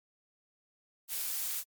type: noise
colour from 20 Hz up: blue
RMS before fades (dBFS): -35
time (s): 1.08-1.64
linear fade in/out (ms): 50
effects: MP3 96 kbps